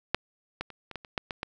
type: clicks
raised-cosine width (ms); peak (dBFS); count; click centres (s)
0.3; -7 / -16 / -28 / -25 / -20 / -29 / -12 / -17 / -16; 9; 0.146 / 0.61 / 0.703 / 0.913 / 0.957 / 1.048 / 1.178 / 1.308 / 1.431
effects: none